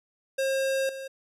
square tone with level steps, 536 Hz, C5, 42 cents sharp, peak -25 / -36 dBFS, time 0.38-1.08 s, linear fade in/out 10 ms, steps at 0.89 s, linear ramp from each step 2 ms, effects resampled to 32000 Hz

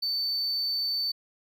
triangle tone, 4534 Hz, C#8, 38 cents sharp, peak -25 dBFS, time 0.02-1.12 s, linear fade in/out 10 ms, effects none

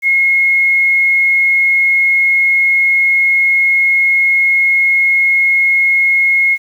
sine tone, 2160 Hz, C#7, 45 cents flat, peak -8 dBFS, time 0.02-6.58 s, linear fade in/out 50 ms, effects 7-bit

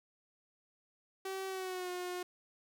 sawtooth tone with pitch glide, 383.2 to 359.6 Hz, G4 to F#4, -39 to -49 cents, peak -34 dBFS, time 1.25-2.23 s, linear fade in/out 5 ms, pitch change -110 cents, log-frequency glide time 1.47-1.9 s, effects none

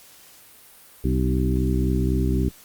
harmonic tone with a mistuned harmonic, 63.9 Hz, C2, 40 cents flat, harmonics 1 / 2 / 3 / 4 / 5 / 6, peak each -22 / -25 / -27 / -28 / -29 / -30 dBFS, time 1.04-2.49 s, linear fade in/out 5 ms, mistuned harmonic 5, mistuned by -31 cents, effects white hiss -49 dBFS RMS until 2.64 s + Opus 48 kbps

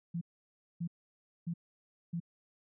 sine tone bursts, 169.8 Hz, F3, 48 cents flat, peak -33 dBFS, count 4, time 0.14-2.202 s, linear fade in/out 10 ms, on 73 ms, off 590 ms, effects none

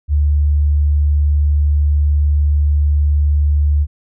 sine tone, 73.42 Hz, D2, in tune, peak -10 dBFS, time 0.08-3.87 s, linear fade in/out 50 ms, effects none

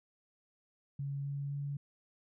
sine tone with pitch steps, 140 / 141.06 / 142.12 Hz, C#3 / C#3 / C#3, +18 / +31 / +44 cents, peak -35 dBFS, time 0.99-1.77 s, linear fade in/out 5 ms, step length 260 ms, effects none

